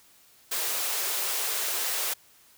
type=high-pass noise; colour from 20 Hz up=white; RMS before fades=-29 dBFS; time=0.51-2.14 s; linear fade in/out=10 ms; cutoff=350 Hz; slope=48 dB/octave; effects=white hiss -58 dBFS RMS until 2.57 s